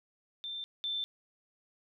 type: tone pair in turn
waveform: sine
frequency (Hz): 3570 / 3547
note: A7 / A7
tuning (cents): +24 / +13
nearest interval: unison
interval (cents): 11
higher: first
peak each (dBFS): -37 / -32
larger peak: second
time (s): 0.44-0.64 / 0.84-1.04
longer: neither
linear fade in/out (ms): 0
effects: none